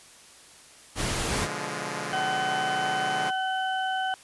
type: noise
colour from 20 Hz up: pink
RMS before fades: -28 dBFS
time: 0.95-1.48 s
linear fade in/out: 50 ms
type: chord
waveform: 5% pulse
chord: B diminished seventh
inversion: none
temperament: equal with one note detuned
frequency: 123.47 / 144.98 / 174.61 / 207.7 Hz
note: B2 / D3 / F3 / Ab3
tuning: 0 / -22 / 0 / 0 cents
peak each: -29 / -24 / -25 / -24 dBFS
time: 1.31-3.31 s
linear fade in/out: 20 ms
type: harmonic tone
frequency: 757 Hz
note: F#5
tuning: 39 cents sharp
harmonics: 1 / 2 / 4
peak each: -27 / -31 / -36 dBFS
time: 2.13-4.14 s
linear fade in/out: 0 ms
effects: white hiss -51 dBFS RMS until 4.23 s + resampled to 24000 Hz